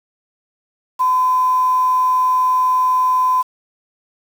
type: tone with quantisation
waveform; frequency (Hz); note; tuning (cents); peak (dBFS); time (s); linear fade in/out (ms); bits
sine; 1016; B5; +49; -12; 0.99-3.43; 20; 6
effects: none